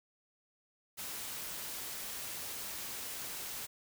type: noise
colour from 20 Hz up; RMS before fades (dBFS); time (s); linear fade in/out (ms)
white; -42; 0.97-3.67; 20
effects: none